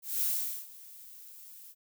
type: noise with ADSR envelope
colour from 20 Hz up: violet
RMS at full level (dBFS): -29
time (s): 0.02-1.75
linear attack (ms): 210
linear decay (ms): 430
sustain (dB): -21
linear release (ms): 50
effects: none